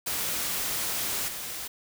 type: noise with level steps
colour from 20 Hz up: white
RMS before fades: -30 / -36 dBFS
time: 0.06-1.68 s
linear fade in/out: 10 ms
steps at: 1.28 s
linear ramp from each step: 5 ms
effects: none